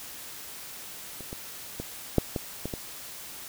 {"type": "clicks", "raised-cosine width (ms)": 2, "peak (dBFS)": [-27, -23, -20, -6, -15, -18, -19], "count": 7, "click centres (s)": [1.207, 1.329, 1.8, 2.183, 2.362, 2.656, 2.738], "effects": ["white hiss -42 dBFS RMS until 3.48 s"]}